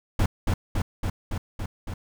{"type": "noise with echo", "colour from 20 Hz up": "brown", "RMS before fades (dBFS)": -20, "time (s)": [0.19, 0.26], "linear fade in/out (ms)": 5, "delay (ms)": 280, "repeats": 6, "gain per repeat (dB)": -2, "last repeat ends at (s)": 1.94, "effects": []}